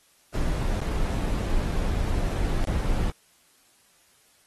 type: noise with dropouts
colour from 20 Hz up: brown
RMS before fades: -25 dBFS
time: 0.34-3.1 s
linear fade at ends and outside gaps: 0 ms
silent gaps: 0.806-0.815 / 1.717-1.723 / 2.641-2.673 s
effects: white hiss -61 dBFS RMS until 4.46 s + AAC 32 kbps